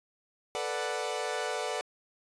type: chord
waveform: sawtooth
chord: B minor seventh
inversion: third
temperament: equal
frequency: 440 / 493.9 / 587.3 / 740 Hz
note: A4 / B4 / D5 / F#5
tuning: 0 / 0 / 0 / 0 cents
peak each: -33 dBFS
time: 0.55-1.81 s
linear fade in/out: 0 ms
effects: resampled to 22050 Hz